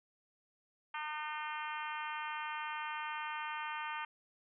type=harmonic tone with a mistuned harmonic; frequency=303.7 Hz; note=D#4; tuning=42 cents flat; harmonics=3 / 4 / 5 / 6 / 7 / 8 / 9 / 10; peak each=-42 / -44 / -46 / -48 / -49 / -50 / -51 / -52 dBFS; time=0.94-4.05 s; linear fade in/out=5 ms; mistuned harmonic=10; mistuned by=+50 cents; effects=none